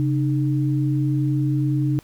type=tone pair together; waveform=sine; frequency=135.24 / 303.6 Hz; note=C#3 / D#4; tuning=-42 / -42 cents; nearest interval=octave + major second; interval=1400 cents; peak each=-19 / -23 dBFS; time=0-1.99 s; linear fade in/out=0 ms; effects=pink hiss -53 dBFS RMS until 2.03 s